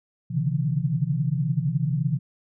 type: tone cluster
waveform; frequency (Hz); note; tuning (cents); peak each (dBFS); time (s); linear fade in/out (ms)
sine; 128.5 / 140.9 / 151.8 / 168.2; C3 / C#3 / D#3 / E3; -31 / +29 / -42 / +35; -27; 0.3-2.19; 20
effects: none